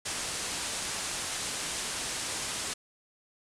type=low-pass noise; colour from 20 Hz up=white; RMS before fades=-35 dBFS; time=0.05-2.74 s; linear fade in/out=10 ms; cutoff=9800 Hz; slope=48 dB/octave; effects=none